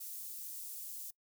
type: high-pass noise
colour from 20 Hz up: white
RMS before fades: -45 dBFS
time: 0-1.11 s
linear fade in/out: 10 ms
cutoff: 8600 Hz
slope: 12 dB/octave
effects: noise-tail reverb RT60 0.1 s tail -23 dB re dry